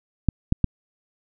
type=clicks; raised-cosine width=5 ms; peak=-5 dBFS; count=3; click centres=0.287 / 0.524 / 0.643 s; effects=none